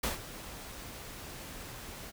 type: noise with ADSR envelope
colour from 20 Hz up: pink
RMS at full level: -31 dBFS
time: 0.03-2.12 s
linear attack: 7 ms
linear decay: 140 ms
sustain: -14 dB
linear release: 31 ms
effects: none